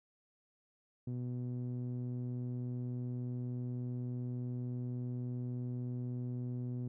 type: tone with low-pass filter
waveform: sawtooth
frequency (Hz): 123.47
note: B2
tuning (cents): 0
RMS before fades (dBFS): -39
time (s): 1.07-6.88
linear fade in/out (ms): 5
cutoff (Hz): 260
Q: 1.2
effects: none